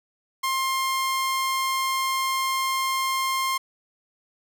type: tone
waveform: sawtooth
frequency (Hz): 1060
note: C6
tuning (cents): +22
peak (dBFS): -19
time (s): 0.43-3.58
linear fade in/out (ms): 10
effects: none